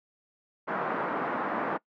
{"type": "band-pass noise", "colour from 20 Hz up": "white", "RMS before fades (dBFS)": -31, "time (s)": [0.67, 1.78], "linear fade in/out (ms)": 20, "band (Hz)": [180, 1400], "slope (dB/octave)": 24, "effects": ["noise-tail reverb RT60 0.1 s tail -22 dB re dry"]}